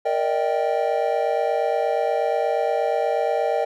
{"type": "chord", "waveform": "triangle", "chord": "Eb major seventh", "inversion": "second", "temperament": "equal with one note detuned", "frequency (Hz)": [466.2, 587.3, 635.7, 784], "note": ["Bb4", "D5", "Eb5", "G5"], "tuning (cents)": [0, 0, 37, 0], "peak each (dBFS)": -23, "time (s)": [0.05, 3.65], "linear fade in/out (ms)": 10, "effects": []}